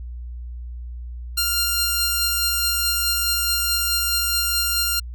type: tone pair together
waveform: 10% pulse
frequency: 1396.9 / 4186 Hz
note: F6 / C8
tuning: 0 / 0 cents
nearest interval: octave + perfect fifth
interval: 1900 cents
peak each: -15 dBFS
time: 1.37-5 s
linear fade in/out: 10 ms
effects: added 60 Hz sine -30 dBFS peak until 5.14 s